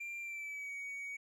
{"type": "tone with pitch glide", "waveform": "triangle", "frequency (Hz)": [2376, 2248], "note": ["D7", "C#7"], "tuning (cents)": [20, 24], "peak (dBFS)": -39, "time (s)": [0, 1.17], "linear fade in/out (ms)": 10, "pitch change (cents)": -96, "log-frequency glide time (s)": [0.2, 0.74], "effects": []}